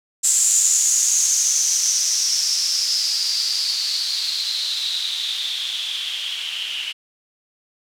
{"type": "noise with low-pass filter sweep", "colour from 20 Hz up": "violet", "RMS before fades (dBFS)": -21, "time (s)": [0.23, 6.93], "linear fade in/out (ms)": 20, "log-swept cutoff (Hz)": [7500, 2900], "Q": 7.8, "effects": []}